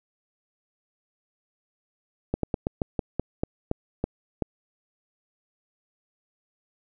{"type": "slowing click train", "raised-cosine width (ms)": 2, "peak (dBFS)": -11, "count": 11, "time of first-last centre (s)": [2.34, 4.423], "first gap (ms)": 93, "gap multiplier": 1.17, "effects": []}